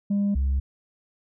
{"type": "tone pair in turn", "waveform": "sine", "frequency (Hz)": [201.6, 67.65], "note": ["G3", "C#2"], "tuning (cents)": [49, -42], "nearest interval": "octave + perfect fifth", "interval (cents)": 1891, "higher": "first", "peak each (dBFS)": -18, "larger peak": "neither", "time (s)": [[0.1, 0.35], [0.35, 0.6]], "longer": "neither", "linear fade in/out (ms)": 10, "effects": ["tanh soft clip ceiling -19 dBFS"]}